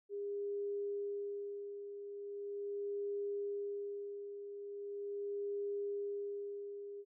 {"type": "tone with tremolo", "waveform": "sine", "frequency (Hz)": 405.1, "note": "G#4", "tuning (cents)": -43, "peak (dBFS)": -36, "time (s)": [0.09, 7.05], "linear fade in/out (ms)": 50, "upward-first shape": "sine", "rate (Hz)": 0.4, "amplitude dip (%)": 60, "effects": []}